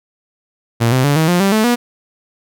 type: tone with pitch steps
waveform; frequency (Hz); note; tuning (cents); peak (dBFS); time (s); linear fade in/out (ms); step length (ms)
sawtooth; 116.54 / 129.31 / 143.48 / 159.2 / 176.64 / 196 / 217.5 / 241.3; A#2 / C3 / D3 / D#3 / F3 / G3 / A3 / B3; 0 / -20 / -40 / +40 / +20 / 0 / -20 / -40; -7; 0.8-1.76; 20; 120
effects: none